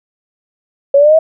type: exponential sweep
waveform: sine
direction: up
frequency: 550 to 651 Hz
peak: -4 dBFS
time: 0.94-1.19 s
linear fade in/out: 5 ms
effects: none